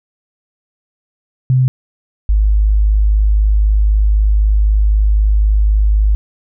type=tone pair in turn; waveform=sine; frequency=128.8 / 51.95 Hz; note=C3 / G#1; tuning=-27 / +1 cents; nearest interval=octave + major third; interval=1572 cents; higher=first; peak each=-8 dBFS; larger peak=neither; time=1.5-1.68 / 2.29-6.15 s; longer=second; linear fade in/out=0 ms; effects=none